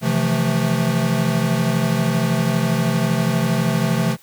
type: chord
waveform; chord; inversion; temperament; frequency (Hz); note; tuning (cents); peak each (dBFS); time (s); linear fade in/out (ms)
square; F major seventh; second; equal with one note detuned; 130.81 / 162.08 / 174.61 / 220; C3 / E3 / F3 / A3; 0 / -29 / 0 / 0; -23; 0.01-4.17; 50
effects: white hiss -50 dBFS RMS until 4.22 s